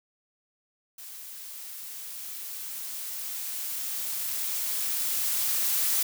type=noise with level ramp; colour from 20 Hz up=blue; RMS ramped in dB=-43 to -25 dBFS; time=0.98-6.03 s; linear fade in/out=5 ms; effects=none